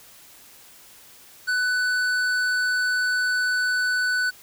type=tone with hard clipping; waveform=sine; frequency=1494 Hz; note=F#6; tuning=16 cents sharp; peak=-22 dBFS; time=1.47-4.31 s; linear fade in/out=20 ms; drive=10 dB; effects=white hiss -49 dBFS RMS until 4.42 s